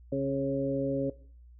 harmonic tone with a mistuned harmonic, 137 Hz, C#3, 20 cents flat, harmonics 1 / 2 / 3 / 4, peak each -35 / -31 / -35 / -31 dBFS, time 0.12-1.1 s, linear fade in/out 5 ms, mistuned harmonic 3, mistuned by +19 cents, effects noise-tail reverb RT60 0.5 s tail -19 dB re dry + added 60 Hz sine -50 dBFS peak until 1.59 s

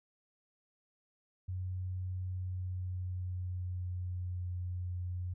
sine tone with pitch glide, 92 to 89.79 Hz, F#2 to F2, -9 to +49 cents, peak -35 dBFS, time 1.48-5.34 s, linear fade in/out 10 ms, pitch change -42 cents, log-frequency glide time 2.26-4.38 s, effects none

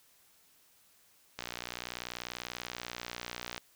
click train, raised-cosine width 0.2 ms, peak -20 dBFS, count 133, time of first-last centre 1.39-3.579 s, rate 60.3 Hz, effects white hiss -65 dBFS RMS until 3.75 s

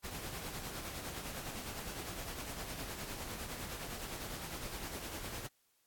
pink noise with tremolo, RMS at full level -42 dBFS, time 0.03-5.48 s, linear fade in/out 20 ms, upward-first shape sine, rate 9.8 Hz, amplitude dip 40%, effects white hiss -75 dBFS RMS until 5.86 s + AAC 64 kbps

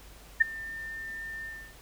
sine tone with ADSR envelope, 1799 Hz, A6, 38 cents sharp, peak -14 dBFS, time 0.4-1.75 s, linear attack 14 ms, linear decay 13 ms, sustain -22 dB, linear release 310 ms, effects added 50 Hz sine -51 dBFS peak until 1.81 s + pink hiss -53 dBFS RMS until 1.81 s

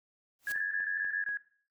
white noise with exponential growth, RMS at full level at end -39 dBFS, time 0.39-0.52 s, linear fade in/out 1 ms, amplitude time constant 27 ms
sine tone bursts, 1661.2 Hz, G#6, in tune, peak -31 dBFS, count 7, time 0.47-1.372 s, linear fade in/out 2 ms, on 110 ms, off 22 ms
sine tone with tremolo, 1753 Hz, A6, 7 cents flat, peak -33 dBFS, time 0.54-1.23 s, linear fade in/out 10 ms, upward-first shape triangle, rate 5 Hz, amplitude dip 55%
click train, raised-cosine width 0.5 ms, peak -37 dBFS, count 4, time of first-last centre 0.56-1.29 s, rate 4.11 Hz
effects noise-tail reverb RT60 0.5 s tail -17 dB re dry

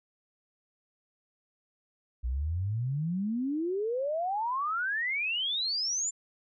sine exponential sweep, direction up, 57.8 to 7320 Hz, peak -28 dBFS, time 2.23-6.11 s, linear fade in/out 20 ms, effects none

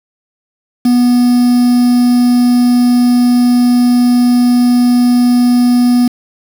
triangle tone with quantisation, 244.8 Hz, B3, 15 cents flat, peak -4 dBFS, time 0.85-6.08 s, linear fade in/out 5 ms, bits 4, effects none

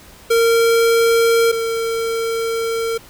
square tone pair in turn, 460.7 / 456.2 Hz, A#4 / A#4, -20 / -37 cents, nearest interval unison, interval 17 cents, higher first, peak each -12 / -19 dBFS, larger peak first, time 0.3-1.52 / 1.52-2.98 s, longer second, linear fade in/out 10 ms, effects pink hiss -43 dBFS RMS until 3.09 s

